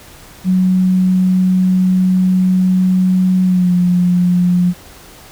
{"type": "tone with pitch glide", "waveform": "sine", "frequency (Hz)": [185, 178.08], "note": ["F#3", "F3"], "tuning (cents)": [0, 34], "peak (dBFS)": -9, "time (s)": [0.44, 4.74], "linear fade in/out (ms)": 50, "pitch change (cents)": -66, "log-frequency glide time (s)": [3.44, 3.73], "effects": ["pink hiss -39 dBFS RMS until 5.31 s"]}